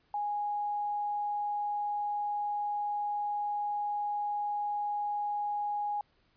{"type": "tone", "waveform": "sine", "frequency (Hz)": 827, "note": "G#5", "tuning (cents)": -8, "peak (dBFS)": -30, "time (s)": [0.14, 6.01], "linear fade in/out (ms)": 2, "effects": ["pink hiss -70 dBFS RMS until 6.36 s", "resampled to 11025 Hz"]}